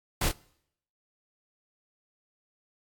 pink noise with echo, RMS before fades -27 dBFS, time 0.21-0.29 s, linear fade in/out 5 ms, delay 28 ms, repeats 1, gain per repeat -4 dB, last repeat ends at 0.318 s, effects noise-tail reverb RT60 0.7 s tail -23 dB re dry + AAC 64 kbps

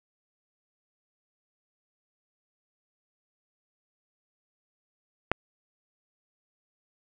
click, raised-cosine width 0.5 ms, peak -7 dBFS, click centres 5.316 s, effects none

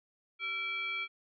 sine tone with frequency modulation, 2325 Hz, D7, 18 cents flat, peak -33 dBFS, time 0.39-1.08 s, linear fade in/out 50 ms, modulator 970 Hz, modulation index 0.74, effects none

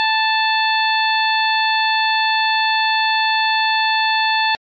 harmonic tone with a mistuned harmonic, 880 Hz, A5, in tune, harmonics 1 / 2 / 3 / 4 / 5, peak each -17 / -20 / -22 / -23 / -24 dBFS, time 0-4.55 s, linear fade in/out 0 ms, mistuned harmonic 5, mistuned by -17 cents, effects MP3 48 kbps

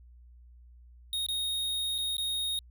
square tone with dropouts, 3729 Hz, A#7, in tune, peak -30 dBFS, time 1.13-2.59 s, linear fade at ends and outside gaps 1 ms, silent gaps 1.264-1.286 / 1.981-1.985 / 2.168-2.181 s, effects added 60 Hz sine -51 dBFS peak until 2.7 s

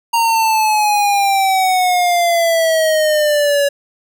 square exponential sweep, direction down, 931 to 563 Hz, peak -12 dBFS, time 0.13-3.69 s, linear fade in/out 10 ms, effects none

